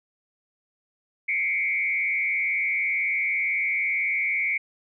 sine tone with frequency modulation, 2217 Hz, C#7, in tune, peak -22 dBFS, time 1.28-4.58 s, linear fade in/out 10 ms, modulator 104 Hz, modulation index 1.2, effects none

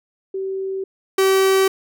sine / 45% pulse tone pair in turn, 384.3 / 384.3 Hz, G4 / G4, -34 / -34 cents, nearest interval unison, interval 0 cents, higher neither, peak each -22 / -13 dBFS, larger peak second, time 0.34-0.84 / 1.18-1.68 s, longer neither, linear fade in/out 5 ms, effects none

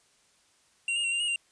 square tone with pitch steps, 2756 / 2838 / 2738 / 2786 / 2875 / 2778 Hz, F7 / F7 / F7 / F7 / F7 / F7, -24 / +27 / -35 / -5 / +50 / -10 cents, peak -27 dBFS, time 0.88-1.36 s, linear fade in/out 2 ms, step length 80 ms, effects white hiss -65 dBFS RMS until 1.51 s + resampled to 22050 Hz

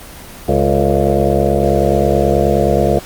harmonic tone with a mistuned harmonic, 69.4 Hz, C#2, 3 cents sharp, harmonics 1 / 2 / 3 / 5 / 6 / 7 / 8 / 9 / 10, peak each -19 / -19 / -19 / -19 / -19 / -19 / -19 / -19 / -19 dBFS, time 0.48-2.99 s, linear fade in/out 5 ms, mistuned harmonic 6, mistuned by +80 cents, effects pink hiss -34 dBFS RMS until 3.05 s + Opus 24 kbps

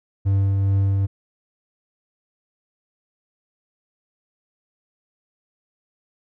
triangle tone with tremolo, 98 Hz, G2, in tune, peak -13 dBFS, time 0.25-1.07 s, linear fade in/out 20 ms, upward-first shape triangle, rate 2.4 Hz, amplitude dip 25%, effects none

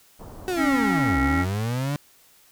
pink low-pass noise, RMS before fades -41 dBFS, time 0.19-1.15 s, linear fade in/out 10 ms, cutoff 1100 Hz, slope 24 dB/octave
35% pulse linear two-way sweep, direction down then up, 378.3 to 62.6 to 147.9 Hz, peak -22 dBFS, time 0.48-1.96 s, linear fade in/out 0 ms, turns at 1.19 s
harmonic tone, 273.8 Hz, C#4, 21 cents flat, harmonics 1 / 3 / 5 / 7 / 8, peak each -22 / -30 / -28 / -29 / -33 dBFS, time 0.56-1.46 s, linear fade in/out 50 ms
effects white hiss -56 dBFS RMS until 2.51 s

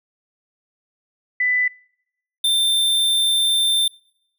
sine / square tone pair in turn, 1994 / 3578 Hz, B6 / A7, +16 / +28 cents, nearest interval minor seventh, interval 1012 cents, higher second, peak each -16 dBFS, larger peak neither, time 1.4-1.68 / 2.44-3.88 s, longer second, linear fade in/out 5 ms, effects noise-tail reverb RT60 0.8 s tail -26 dB re dry

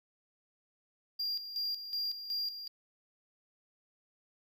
triangle tone with tremolo, 4785 Hz, D8, 32 cents sharp, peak -31 dBFS, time 1.19-2.68 s, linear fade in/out 10 ms, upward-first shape square, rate 2.7 Hz, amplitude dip 65%, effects none

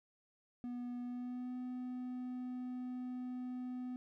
triangle tone with pitch glide, 244.4 to 250.8 Hz, B3 to B3, -18 to +27 cents, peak -38 dBFS, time 0.64-3.96 s, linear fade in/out 0 ms, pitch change +45 cents, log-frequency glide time 1.02-1.55 s, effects none

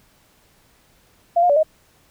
sine tone with pitch steps, 687 / 710 / 575 / 626 Hz, F5 / F5 / D5 / D#5, -29 / +28 / -37 / +10 cents, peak -12 dBFS, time 1.36-1.632 s, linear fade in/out 10 ms, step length 68 ms, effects pink hiss -57 dBFS RMS until 2.1 s

